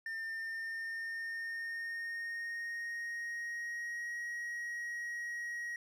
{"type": "tone with pitch glide", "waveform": "triangle", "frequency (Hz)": [1803, 1895.9], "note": ["A6", "A#6"], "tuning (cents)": [42, 29], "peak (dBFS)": -36, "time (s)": [0.06, 5.76], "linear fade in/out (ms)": 2, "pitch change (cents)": 87, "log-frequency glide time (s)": [0.27, 4.17], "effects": []}